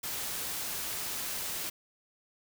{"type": "noise", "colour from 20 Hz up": "white", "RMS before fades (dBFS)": -36, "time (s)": [0.03, 1.7], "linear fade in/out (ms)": 10, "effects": []}